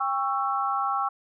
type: chord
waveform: sine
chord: C# diminished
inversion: second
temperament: just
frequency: 798.3 / 1108.7 / 1330.5 Hz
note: G5 / C#6 / E6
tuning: +31 / 0 / +16 cents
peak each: -28 dBFS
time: 0-1.09 s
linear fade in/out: 10 ms
effects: none